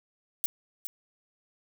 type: noise with echo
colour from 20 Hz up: violet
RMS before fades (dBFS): -27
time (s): 0.44-0.46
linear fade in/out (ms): 0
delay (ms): 410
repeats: 1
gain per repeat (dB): -9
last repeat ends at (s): 0.87
effects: none